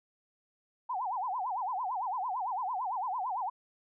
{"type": "tone with vibrato", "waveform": "sine", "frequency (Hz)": 867, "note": "A5", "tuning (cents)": -26, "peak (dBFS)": -31, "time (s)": [0.89, 3.5], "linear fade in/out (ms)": 10, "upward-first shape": "sine", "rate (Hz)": 8.9, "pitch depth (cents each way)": 300, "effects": []}